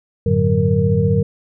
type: tone cluster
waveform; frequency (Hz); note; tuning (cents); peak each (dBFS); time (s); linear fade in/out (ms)
sine; 94 / 109.1 / 147 / 184.4 / 464.3; F#2 / A2 / D3 / F#3 / A#4; +28 / -14 / +2 / -6 / -7; -19; 0.26-1.23; 5
effects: none